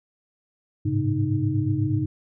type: tone cluster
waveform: sine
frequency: 101.9 / 110.1 / 135.7 / 308.6 Hz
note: G#2 / A2 / C#3 / D#4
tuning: -32 / +2 / -36 / -14 cents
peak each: -26 dBFS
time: 0.85-2.06 s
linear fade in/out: 10 ms
effects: none